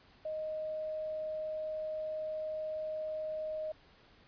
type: tone with quantisation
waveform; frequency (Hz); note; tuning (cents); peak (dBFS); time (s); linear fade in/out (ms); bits
sine; 622.3; D#5; 0; -35; 0.25-3.72; 5; 10
effects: pink hiss -62 dBFS RMS until 4.27 s + resampled to 11025 Hz